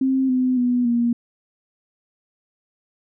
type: tone with pitch steps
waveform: sine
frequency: 264.5 / 255 / 245.9 / 237.1 Hz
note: C4 / C4 / B3 / A#3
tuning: +19 / -44 / -7 / +30 cents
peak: -16 dBFS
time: 0.01-1.13 s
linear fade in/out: 5 ms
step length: 280 ms
effects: none